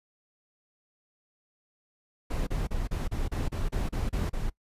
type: noise bursts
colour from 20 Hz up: brown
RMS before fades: -29 dBFS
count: 11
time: 2.3-4.5 s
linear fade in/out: 10 ms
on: 170 ms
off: 33 ms
effects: noise-tail reverb RT60 0.1 s tail -22 dB re dry + resampled to 32000 Hz